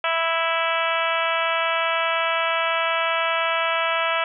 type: harmonic tone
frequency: 329.6 Hz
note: E4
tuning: in tune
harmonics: 2 / 3 / 4 / 5 / 6 / 7 / 8 / 9 / 10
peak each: -26 / -28 / -25 / -30 / -32 / -29 / -29 / -32 / -34 dBFS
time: 0.04-4.24 s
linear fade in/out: 2 ms
effects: none